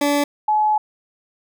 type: tone pair in turn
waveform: 20% pulse / sine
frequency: 288.2 / 852.7 Hz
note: D4 / G#5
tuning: -33 / +45 cents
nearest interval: octave + perfect fifth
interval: 1878 cents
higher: second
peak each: -11 / -14 dBFS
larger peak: first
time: 0.01-0.24 / 0.48-0.78 s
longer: second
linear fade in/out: 5 ms
effects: none